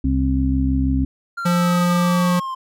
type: harmonic tone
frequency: 66.3 Hz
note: C2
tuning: 23 cents sharp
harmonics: 1 / 2 / 3 / 4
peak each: -19 / -24 / -30 / -19 dBFS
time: 0.04-1.05 s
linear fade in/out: 5 ms
type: exponential sweep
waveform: triangle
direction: down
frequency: 1396.9 to 1039 Hz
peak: -22 dBFS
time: 1.37-2.55 s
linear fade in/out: 10 ms
type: tone with pitch glide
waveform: square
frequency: 175.4 to 177.23 Hz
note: F3 to F3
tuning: +8 to +26 cents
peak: -16 dBFS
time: 1.45-2.4 s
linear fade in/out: 10 ms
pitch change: +18 cents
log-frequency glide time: 1.7-2.21 s
effects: none